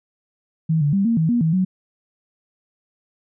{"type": "tone with pitch steps", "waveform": "sine", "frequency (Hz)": [160.2, 145.2, 196.9, 230.7, 160.6, 239.1, 161, 185.9], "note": ["E3", "D3", "G3", "A#3", "E3", "A#3", "E3", "F#3"], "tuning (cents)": [-49, -19, 8, -18, -45, 44, -41, 8], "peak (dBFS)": -15, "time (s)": [0.69, 1.65], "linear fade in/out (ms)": 10, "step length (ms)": 120, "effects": []}